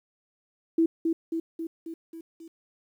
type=tone with echo; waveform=sine; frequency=328.3 Hz; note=E4; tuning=7 cents flat; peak=-18 dBFS; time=0.78-0.86 s; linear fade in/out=5 ms; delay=270 ms; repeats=6; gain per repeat=-4 dB; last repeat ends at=2.48 s; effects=10-bit